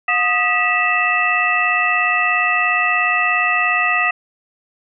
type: tone cluster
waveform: sine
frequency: 721 / 1243 / 1946 / 2626 / 2723 Hz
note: F#5 / D#6 / B6 / E7 / F7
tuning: -45 / -2 / -26 / -7 / -44 cents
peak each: -23 / -20 / -18 / -19 / -27 dBFS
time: 0.08-4.11 s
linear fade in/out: 5 ms
effects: none